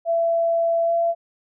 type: tone with pitch glide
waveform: sine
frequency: 670 to 676.2 Hz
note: E5 to E5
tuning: +28 to +44 cents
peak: -17 dBFS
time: 0.05-1.15 s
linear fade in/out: 50 ms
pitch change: +16 cents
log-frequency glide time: 0.85-0.92 s
effects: none